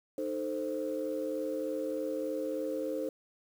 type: chord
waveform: sine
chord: A diminished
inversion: second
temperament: equal with one note detuned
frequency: 307.4 / 440 / 523.3 Hz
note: Eb4 / A4 / C5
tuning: -21 / 0 / 0 cents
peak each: -36 / -37 / -34 dBFS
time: 0.18-3.09 s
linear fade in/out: 2 ms
effects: tanh soft clip ceiling -24 dBFS + 9-bit